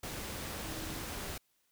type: tone in noise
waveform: sine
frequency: 318.4 Hz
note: D#4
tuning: 40 cents sharp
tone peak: -45 dBFS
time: 0.64-1.01 s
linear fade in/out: 5 ms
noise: pink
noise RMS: -41 dBFS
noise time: 0.03-1.38 s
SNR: -7 dB
effects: white hiss -75 dBFS RMS until 1.71 s